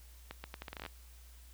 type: accelerating click train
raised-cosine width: 0.3 ms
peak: -26 dBFS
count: 12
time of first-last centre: 0.31-0.862 s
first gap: 130 ms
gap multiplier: 0.78
effects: added 60 Hz sine -53 dBFS peak until 1.53 s + white hiss -62 dBFS RMS until 1.53 s